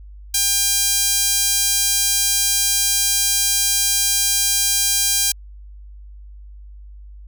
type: tone with high-pass filter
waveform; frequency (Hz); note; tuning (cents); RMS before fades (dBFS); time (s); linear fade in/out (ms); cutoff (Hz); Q
sawtooth; 800; G5; +35; -18; 0.34-5.32; 5; 5700; 0.87
effects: added 50 Hz sine -36 dBFS peak until 7.27 s